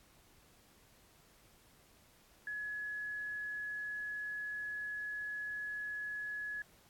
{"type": "tone", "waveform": "sine", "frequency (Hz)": 1692, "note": "G#6", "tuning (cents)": 32, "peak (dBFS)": -38, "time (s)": [2.47, 6.62], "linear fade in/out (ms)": 2, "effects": ["pink hiss -65 dBFS RMS until 6.89 s", "AAC 64 kbps"]}